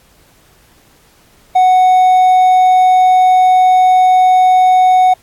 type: tone with hard clipping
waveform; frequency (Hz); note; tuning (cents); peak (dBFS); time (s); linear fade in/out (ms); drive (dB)
triangle; 740; F#5; 0; -6; 1.55-5.14; 10; 5
effects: pink hiss -49 dBFS RMS until 5.22 s + AAC 64 kbps